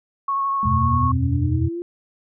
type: tone with vibrato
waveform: sine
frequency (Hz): 1100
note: C#6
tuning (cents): -14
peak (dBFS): -19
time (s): 0.28-1.12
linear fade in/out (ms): 5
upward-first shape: sine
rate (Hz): 12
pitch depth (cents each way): 13
type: exponential sweep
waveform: sine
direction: up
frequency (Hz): 207.7 to 352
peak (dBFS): -25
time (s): 0.63-1.82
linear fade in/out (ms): 0
type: chord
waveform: sine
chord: E suspended second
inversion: none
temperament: equal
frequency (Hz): 82.41 / 92.5 / 123.47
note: E2 / F#2 / B2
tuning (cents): 0 / 0 / 0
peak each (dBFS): -22 / -24 / -21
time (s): 0.65-1.69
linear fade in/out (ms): 10
effects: none